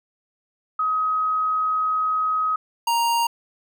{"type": "tone pair in turn", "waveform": ["sine", "square"], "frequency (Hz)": [1265, 934.3], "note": ["D#6", "A#5"], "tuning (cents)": [28, 4], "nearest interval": "perfect fourth", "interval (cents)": 524, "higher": "first", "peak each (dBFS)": -19, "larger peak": "neither", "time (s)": [[0.79, 2.56], [2.87, 3.27]], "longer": "first", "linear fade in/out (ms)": 5, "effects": []}